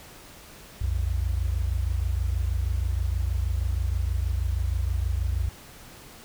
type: tone pair together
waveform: sine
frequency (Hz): 61 / 87.31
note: B1 / F2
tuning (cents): -21 / 0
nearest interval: tritone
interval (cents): 621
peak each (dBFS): -25 / -27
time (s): 0.81-5.49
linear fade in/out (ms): 5
effects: pink hiss -47 dBFS RMS until 6.24 s